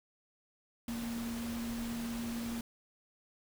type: tone in noise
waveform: sine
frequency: 233.1 Hz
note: A#3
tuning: in tune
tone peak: -36 dBFS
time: 0.88-2.61 s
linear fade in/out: 2 ms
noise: pink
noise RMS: -45 dBFS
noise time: 0.88-2.61 s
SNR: +6 dB
effects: none